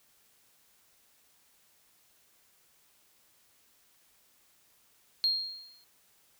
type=tone with exponential decay; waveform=sine; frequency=4232 Hz; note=C8; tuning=19 cents sharp; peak=-21 dBFS; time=5.24-5.84 s; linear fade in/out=0 ms; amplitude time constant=130 ms; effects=tanh soft clip ceiling -19 dBFS + white hiss -66 dBFS RMS until 6.39 s